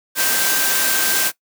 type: tone in noise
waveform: sine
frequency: 1568 Hz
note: G6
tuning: in tune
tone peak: -24 dBFS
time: 0.15-1.32 s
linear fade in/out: 50 ms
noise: white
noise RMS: -18 dBFS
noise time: 0.15-1.32 s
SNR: -9 dB
effects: noise-tail reverb RT60 0.1 s tail -19 dB re dry + high-pass 200 Hz 12 dB/octave